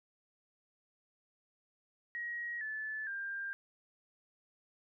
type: tone with pitch steps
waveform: sine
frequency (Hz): 1896 / 1738.6 / 1594.3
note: A#6 / A6 / G6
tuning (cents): +29 / -21 / +29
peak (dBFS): -37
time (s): 2.15-3.53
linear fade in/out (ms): 0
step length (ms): 460
effects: none